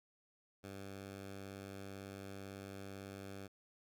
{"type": "tone", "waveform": "10% pulse", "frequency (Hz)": 98, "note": "G2", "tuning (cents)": 0, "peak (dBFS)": -39, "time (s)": [0.63, 3.48], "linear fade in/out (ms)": 20, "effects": []}